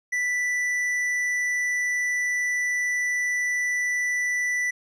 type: tone with tanh clipping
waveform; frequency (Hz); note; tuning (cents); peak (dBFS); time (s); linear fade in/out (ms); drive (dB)
triangle; 1975.5; B6; 0; -24; 0.12-4.71; 10; 12
effects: none